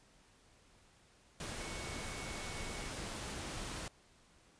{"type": "tone in noise", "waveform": "sine", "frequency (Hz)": 2217, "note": "C#7", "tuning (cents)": 0, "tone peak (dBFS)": -51, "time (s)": [1.6, 2.89], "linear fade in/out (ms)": 2, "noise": "pink", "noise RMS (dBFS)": -43, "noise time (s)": [1.4, 3.88], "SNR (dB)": -11, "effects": ["pink hiss -66 dBFS RMS until 4.59 s", "resampled to 22050 Hz"]}